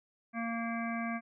harmonic tone, 230.7 Hz, A#3, 18 cents flat, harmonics 1 / 3 / 5 / 7 / 9 / 10, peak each -35 / -40 / -42 / -43 / -45 / -45 dBFS, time 0.33-1.21 s, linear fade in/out 50 ms, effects none

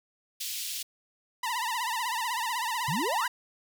pink high-pass noise, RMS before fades -35 dBFS, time 0.4-0.83 s, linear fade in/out 10 ms, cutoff 3000 Hz, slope 24 dB/octave
sawtooth tone with vibrato, 947 Hz, A#5, 27 cents sharp, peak -25 dBFS, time 1.43-3.28 s, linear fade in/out 5 ms, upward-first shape triangle, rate 16 Hz, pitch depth 150 cents each way
sine exponential sweep, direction up, 124.2 to 1730 Hz, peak -29 dBFS, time 2.88-3.27 s, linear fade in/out 5 ms
effects none

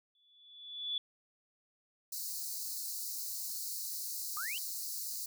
sine tone with exponential growth, 3447 Hz, A7, 36 cents flat, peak -31 dBFS, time 0.15-0.98 s, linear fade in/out 2 ms, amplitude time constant 180 ms
white high-pass noise, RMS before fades -40 dBFS, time 2.12-5.26 s, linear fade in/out 5 ms, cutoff 4100 Hz, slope 96 dB/octave
sine exponential sweep, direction up, 1174.7 to 3142 Hz, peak -38 dBFS, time 4.37-4.58 s, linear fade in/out 0 ms
effects none

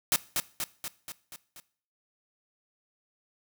white noise with echo, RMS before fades -24 dBFS, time 0.12-0.16 s, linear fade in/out 0 ms, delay 240 ms, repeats 6, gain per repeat -4 dB, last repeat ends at 1.6 s, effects noise-tail reverb RT60 0.5 s tail -19 dB re dry

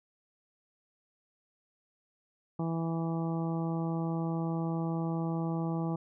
harmonic tone, 164.8 Hz, E3, in tune, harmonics 1 / 2 / 3 / 4 / 5 / 6 / 7, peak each -31 / -36 / -43 / -44 / -42 / -49 / -47 dBFS, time 2.59-5.96 s, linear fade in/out 5 ms, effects none

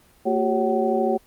sine tone cluster, 227 / 364.2 / 397 / 553 / 756 Hz, A#3 / F#4 / G4 / C#5 / F#5, -46 / -27 / +22 / -4 / +37 cents, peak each -25 dBFS, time 0.25-1.18 s, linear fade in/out 20 ms, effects pink hiss -56 dBFS RMS until 1.26 s + Opus 32 kbps

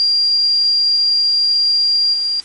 sine tone with level steps, 4775 Hz, D8, 28 cents sharp, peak -11 / -15 dBFS, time 0-2.4 s, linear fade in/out 0 ms, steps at 2.13 s, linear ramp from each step 10 ms, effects white hiss -41 dBFS RMS until 2.44 s + MP3 48 kbps

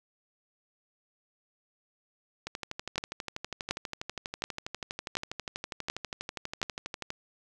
two click trains, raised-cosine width 0.2 ms, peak -11 / -18 dBFS, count 6 / 58, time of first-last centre 2.98-6.63 / 2.47-7.104 s, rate 1.37 / 12.3 Hz, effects none

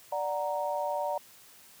sine chord, D augmented, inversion none, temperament equal, 587.3 / 740 / 932.3 Hz, D5 / F#5 / A#5, 0 / 0 / 0 cents, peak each -32 / -35 / -33 dBFS, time 0.12-1.18 s, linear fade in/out 5 ms, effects white hiss -55 dBFS RMS until 1.8 s + high-pass 60 Hz 12 dB/octave

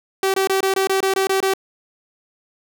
sawtooth tone bursts, 385.1 Hz, G4, 31 cents flat, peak -12 dBFS, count 10, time 0.23-1.537 s, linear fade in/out 2 ms, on 110 ms, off 23 ms, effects none

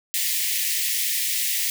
white high-pass noise, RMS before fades -24 dBFS, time 0.14-1.7 s, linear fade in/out 0 ms, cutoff 1800 Hz, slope 96 dB/octave, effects none

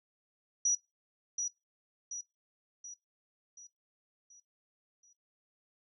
sine tone with echo, 5830 Hz, F#8, 26 cents flat, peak -25 dBFS, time 0.65-0.75 s, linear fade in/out 5 ms, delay 730 ms, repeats 6, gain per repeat -6 dB, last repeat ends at 5.13 s, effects noise-tail reverb RT60 0.2 s tail -21 dB re dry

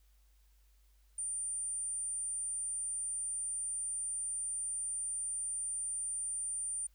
sine tone, 9080 Hz, C#9, 41 cents sharp, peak -35 dBFS, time 1.18-6.87 s, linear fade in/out 5 ms, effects added 50 Hz sine -63 dBFS peak until 6.94 s + white hiss -75 dBFS RMS until 6.94 s

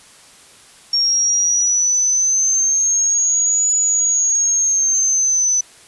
sine exponential two-way sweep, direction up then down, 5530 to 6900 to 6010 Hz, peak -13 dBFS, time 0.93-5.61 s, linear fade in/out 5 ms, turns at 3.72 s, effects white hiss -45 dBFS RMS until 5.87 s + resampled to 24000 Hz

